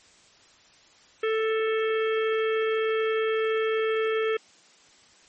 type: harmonic tone with a mistuned harmonic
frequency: 441 Hz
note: A4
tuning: 4 cents sharp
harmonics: 1 / 3 / 4 / 5 / 6 / 7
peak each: -23 / -33 / -35 / -37 / -39 / -40 dBFS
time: 1.23-4.37 s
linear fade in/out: 5 ms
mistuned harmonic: 7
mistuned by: +76 cents
effects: white hiss -56 dBFS RMS until 5.28 s + MP3 32 kbps